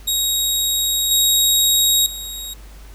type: tone with level steps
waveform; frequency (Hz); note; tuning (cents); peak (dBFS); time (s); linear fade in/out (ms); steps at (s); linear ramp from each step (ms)
20% pulse; 3787; A#7; +27; -11 / -7 / -22; 0.07-2.54; 10; 1.11 / 2.06; 2
effects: added 50 Hz sine -37 dBFS peak until 2.94 s + pink hiss -47 dBFS RMS until 2.94 s